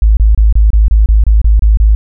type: tone bursts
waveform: sine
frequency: 53.3 Hz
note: G#1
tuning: 46 cents sharp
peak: -3 dBFS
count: 11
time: 0.02-1.95 s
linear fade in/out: 0 ms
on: 150 ms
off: 28 ms
effects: none